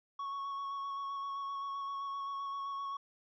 triangle tone with vibrato, 1108.7 Hz, C#6, in tune, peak -35 dBFS, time 0.19-2.97 s, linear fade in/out 5 ms, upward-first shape square, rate 7.7 Hz, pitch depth 12 cents each way, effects resampled to 16000 Hz

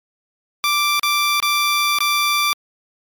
15% pulse tone with dropouts, 1174.7 Hz, D6, in tune, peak -9 dBFS, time 0.64-2.53 s, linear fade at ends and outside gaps 0 ms, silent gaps 0.995-1.032 / 1.401-1.426 / 1.986-2.005 s, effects MP3 96 kbps

